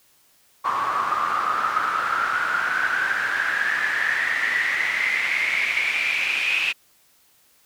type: noise with band-pass filter sweep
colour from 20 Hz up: pink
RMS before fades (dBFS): -23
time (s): 0.64-6.73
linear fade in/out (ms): 20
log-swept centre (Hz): 1100 to 2600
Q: 9.8
effects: white hiss -59 dBFS RMS until 7.65 s